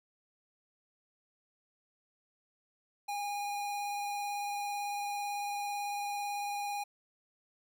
square tone with vibrato, 816 Hz, G#5, 31 cents flat, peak -35 dBFS, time 3.08-6.84 s, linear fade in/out 10 ms, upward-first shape sine, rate 18 Hz, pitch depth 11 cents each way, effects none

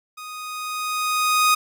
sawtooth tone with level ramp, 1244.5 Hz, D#6, in tune, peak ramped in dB -31 to -10 dBFS, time 0.17-1.55 s, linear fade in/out 10 ms, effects none

